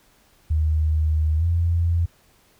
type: tone with pitch glide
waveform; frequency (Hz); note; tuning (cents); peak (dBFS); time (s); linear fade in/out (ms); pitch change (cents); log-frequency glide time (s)
sine; 77.78 to 84.82; D#2 to E2; 0 to +50; -17; 0.5-2.06; 10; +150; 1.38-1.44
effects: pink hiss -58 dBFS RMS until 2.59 s